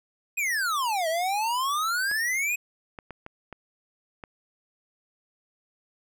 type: exponential two-way sweep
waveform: square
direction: down then up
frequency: 2539 to 630 to 2539 Hz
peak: -25 dBFS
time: 0.37-2.56 s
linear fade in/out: 10 ms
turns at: 1.08 s
type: clicks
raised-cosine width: 0.5 ms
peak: -24 dBFS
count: 6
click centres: 2.114 / 2.988 / 3.107 / 3.264 / 3.527 / 4.238 s
effects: none